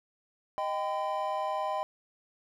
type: chord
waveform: triangle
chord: Eb augmented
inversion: none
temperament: equal with one note detuned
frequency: 622.3 / 784 / 1013.8 Hz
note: Eb5 / G5 / B5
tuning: 0 / 0 / +45 cents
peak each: -32 dBFS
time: 0.58-1.83 s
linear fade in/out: 0 ms
effects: none